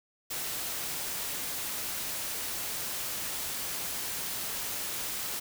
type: noise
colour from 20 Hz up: white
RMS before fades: -35 dBFS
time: 0.3-5.4 s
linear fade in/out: 10 ms
effects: none

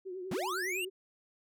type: tone with vibrato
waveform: sine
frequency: 370 Hz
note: F#4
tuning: in tune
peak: -38 dBFS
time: 0.05-0.9 s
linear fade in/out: 20 ms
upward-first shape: triangle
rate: 9.9 Hz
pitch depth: 81 cents each way
type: linear sweep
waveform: square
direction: up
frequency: 123.2 to 2900 Hz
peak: -34 dBFS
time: 0.31-0.85 s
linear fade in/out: 5 ms
effects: none

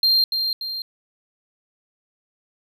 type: tone with echo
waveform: triangle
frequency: 4186 Hz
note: C8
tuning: in tune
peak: -13 dBFS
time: 0.03-0.24 s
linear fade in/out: 2 ms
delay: 290 ms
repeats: 2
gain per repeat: -6 dB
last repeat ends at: 0.82 s
effects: none

